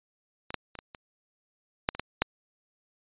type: clicks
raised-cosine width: 0.3 ms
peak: -21 / -14 / -26 / -21 / -26 / -7 / -22 / -15 / -6 dBFS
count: 9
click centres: 0.505 / 0.543 / 0.753 / 0.789 / 0.948 / 1.889 / 1.95 / 1.996 / 2.22 s
effects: resampled to 8000 Hz